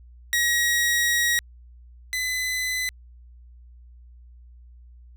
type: tone pair in turn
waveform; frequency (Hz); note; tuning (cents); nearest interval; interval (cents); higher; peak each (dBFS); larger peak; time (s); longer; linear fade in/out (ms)
sawtooth; 1900 / 2013; A#6 / B6; +33 / +33; minor second; 100; second; -16 / -21; first; 0.33-1.39 / 2.13-2.89; first; 0
effects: added 60 Hz sine -45 dBFS peak until 5.16 s

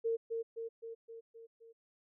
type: tone with echo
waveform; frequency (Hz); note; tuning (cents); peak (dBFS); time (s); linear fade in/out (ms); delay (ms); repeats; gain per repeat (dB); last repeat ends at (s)
sine; 456.6; A#4; -36; -30; 0.04-0.17; 20; 260; 6; -4; 1.73
effects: none

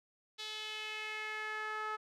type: tone with band-pass filter sweep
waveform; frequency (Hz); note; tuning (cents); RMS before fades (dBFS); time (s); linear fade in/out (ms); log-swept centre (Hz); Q
sawtooth; 430.5; A4; -38; -41; 0.38-1.97; 20; 3800 to 1300; 2.7
effects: none

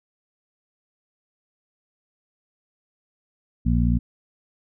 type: harmonic tone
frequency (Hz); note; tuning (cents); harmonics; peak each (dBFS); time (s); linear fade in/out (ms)
59.2; A#1; +27; 1 / 2 / 3 / 4; -20 / -23 / -24 / -24; 3.65-3.99; 20
effects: none

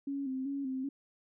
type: tone with vibrato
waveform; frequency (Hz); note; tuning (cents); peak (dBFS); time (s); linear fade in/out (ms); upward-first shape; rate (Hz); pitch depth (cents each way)
sine; 270; C#4; -45; -33; 0.07-0.89; 5; square; 2.6; 53
effects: none

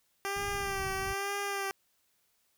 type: tone with vibrato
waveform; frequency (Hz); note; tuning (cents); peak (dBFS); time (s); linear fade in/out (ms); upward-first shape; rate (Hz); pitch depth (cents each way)
10% pulse; 393.7; G4; +8; -24; 0.25-1.71; 0; sine; 1.1; 41
type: low-pass noise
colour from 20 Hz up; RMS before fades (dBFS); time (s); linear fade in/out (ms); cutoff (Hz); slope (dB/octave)
pink; -43; 0.36-1.14; 5; 170; 12
effects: white hiss -73 dBFS RMS until 2.57 s

